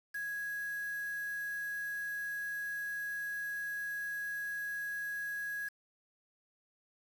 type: tone with quantisation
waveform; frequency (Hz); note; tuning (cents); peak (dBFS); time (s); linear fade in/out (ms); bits
sine; 1661.2; G#6; 0; -36; 0.14-5.69; 10; 8
effects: none